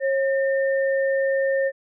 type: tone pair together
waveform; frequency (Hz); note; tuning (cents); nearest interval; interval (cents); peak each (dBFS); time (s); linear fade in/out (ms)
sine; 542 / 1809.4; C#5 / A6; -39 / +48; octave + major sixth; 2087; -19 / -28; 0-1.72; 50
effects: none